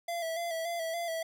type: tone with vibrato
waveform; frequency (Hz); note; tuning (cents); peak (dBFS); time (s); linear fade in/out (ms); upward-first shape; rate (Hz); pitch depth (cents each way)
square; 669; E5; +25; -33; 0.08-1.23; 5; square; 3.5; 40
effects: none